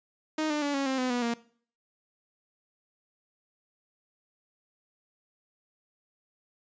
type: tone with pitch steps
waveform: sawtooth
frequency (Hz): 311.1 / 298.8 / 286.9 / 275.6 / 264.6 / 254.2 / 244.1 / 234.4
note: D#4 / D4 / D4 / C#4 / C4 / C4 / B3 / A#3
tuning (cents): 0 / +30 / -40 / -10 / +20 / -50 / -20 / +10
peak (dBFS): -23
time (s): 0.38-1.34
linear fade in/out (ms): 5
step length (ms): 120
effects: noise-tail reverb RT60 0.5 s tail -20 dB re dry + resampled to 16000 Hz